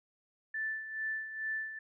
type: tone with tremolo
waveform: sine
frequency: 1760 Hz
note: A6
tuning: in tune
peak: -32 dBFS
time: 0.54-1.79 s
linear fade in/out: 5 ms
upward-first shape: sine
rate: 2.3 Hz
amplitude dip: 65%
effects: none